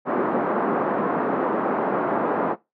pink band-pass noise, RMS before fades -23 dBFS, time 0.05-2.56 s, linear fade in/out 50 ms, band 220 to 1300 Hz, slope 24 dB/octave, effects noise-tail reverb RT60 0.2 s tail -19 dB re dry

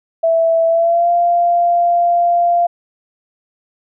sine tone with pitch glide, 659.3 to 693.7 Hz, E5 to F5, 0 to -12 cents, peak -10 dBFS, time 0.23-2.67 s, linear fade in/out 10 ms, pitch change +88 cents, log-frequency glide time 0.67-1.1 s, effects none

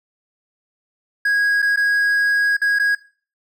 triangle tone with dropouts, 1649 Hz, G#6, 13 cents flat, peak -13 dBFS, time 1.25-2.95 s, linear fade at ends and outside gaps 5 ms, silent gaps 1.62-1.625 / 1.761-1.772 / 2.568-2.616 / 2.788-2.796 s, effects noise-tail reverb RT60 0.4 s tail -18 dB re dry

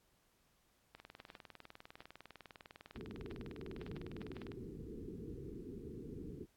click train, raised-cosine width 0.3 ms, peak -35 dBFS, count 72, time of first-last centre 0.95-4.518 s, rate 19.9 Hz
white low-pass noise, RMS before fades -48 dBFS, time 2.94-6.47 s, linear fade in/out 50 ms, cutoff 450 Hz, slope 96 dB/octave
effects pink hiss -75 dBFS RMS until 6.56 s + AAC 64 kbps

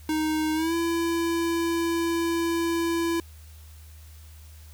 square tone with pitch glide, 311.1 to 335.4 Hz, D#4 to E4, 0 to +30 cents, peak -24 dBFS, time 0.09-3.2 s, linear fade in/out 2 ms, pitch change +130 cents, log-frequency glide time 0.54-0.74 s, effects added 77 Hz sine -44 dBFS peak until 4.73 s + white hiss -55 dBFS RMS until 4.73 s

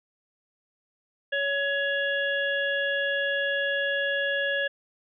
harmonic tone, 560 Hz, C#5, 18 cents sharp, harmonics 1 / 3 / 5 / 6, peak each -29 / -26 / -35 / -37 dBFS, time 1.32-4.68 s, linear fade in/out 10 ms, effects none

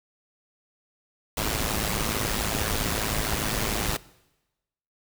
pink noise with amplitude modulation, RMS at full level -24 dBFS, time 1.37-3.97 s, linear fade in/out 5 ms, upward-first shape sine, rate 107 Hz, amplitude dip 70%, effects noise-tail reverb RT60 1.0 s tail -21 dB re dry

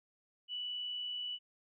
sine tone with amplitude modulation, 2960 Hz, F#7, in tune, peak -36 dBFS, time 0.48-1.39 s, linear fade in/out 50 ms, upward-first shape sine, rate 60.4 Hz, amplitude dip 25%, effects none

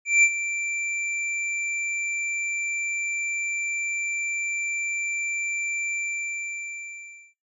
square tone with ADSR envelope, 2349 Hz, D7, in tune, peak -14 dBFS, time 0.05-7.34 s, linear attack 180 ms, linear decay 56 ms, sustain -13 dB, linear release 1400 ms, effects noise-tail reverb RT60 0.3 s tail -23 dB re dry + resampled to 24000 Hz

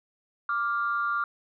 sine tone pair together, 1174.7 / 1398.3 Hz, D6 / F6, 0 / +2 cents, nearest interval minor third, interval 302 cents, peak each -27 dBFS, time 0.49-1.24 s, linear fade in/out 2 ms, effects tanh soft clip ceiling -17 dBFS

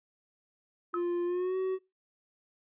triangle tone with pitch glide, 349.2 to 376.4 Hz, F4 to F#4, 0 to +30 cents, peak -26 dBFS, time 0.93-1.79 s, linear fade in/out 50 ms, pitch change +130 cents, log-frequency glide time 1.25-1.57 s
sine tone with exponential decay, 1283 Hz, E6, 47 cents flat, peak -27 dBFS, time 0.94-1.03 s, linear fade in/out 1 ms, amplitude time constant 19 ms
effects noise-tail reverb RT60 0.2 s tail -20 dB re dry + resampled to 8000 Hz

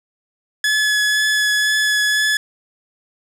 sawtooth tone with vibrato, 1706 Hz, G#6, 46 cents sharp, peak -11 dBFS, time 0.64-2.37 s, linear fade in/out 2 ms, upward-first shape triangle, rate 2 Hz, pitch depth 13 cents each way, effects low-pass 10000 Hz 12 dB/octave + 7-bit

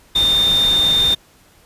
sine tone in noise, 3622 Hz, A7, 49 cents sharp, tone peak -12 dBFS, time 0.15-1.15 s, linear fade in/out 10 ms, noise pink, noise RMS -26 dBFS, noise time 0.15-1.15 s, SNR +11 dB, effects pink hiss -51 dBFS RMS until 1.65 s + resampled to 32000 Hz

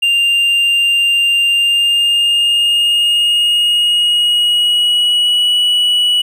triangle tone with pitch glide, 2794 to 2938 Hz, F7 to F#7, 0 to -13 cents, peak -8 dBFS, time 0.02-6.22 s, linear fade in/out 10 ms, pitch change +87 cents, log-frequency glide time 1.49-5.56 s, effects none

